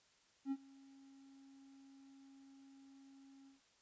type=tone with ADSR envelope; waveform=triangle; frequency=272.1 Hz; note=C#4; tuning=32 cents flat; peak=-33 dBFS; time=0.45-3.61 s; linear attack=65 ms; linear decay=50 ms; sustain=-24 dB; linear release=140 ms; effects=white hiss -72 dBFS RMS until 3.81 s + resampled to 16000 Hz